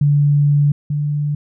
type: tone pair in turn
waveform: sine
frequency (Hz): 144.9 / 147.01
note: D3 / D3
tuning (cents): -23 / +2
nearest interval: unison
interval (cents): 25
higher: second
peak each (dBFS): -10 / -16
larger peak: first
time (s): 0.01-0.72 / 0.9-1.35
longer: first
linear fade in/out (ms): 5
effects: none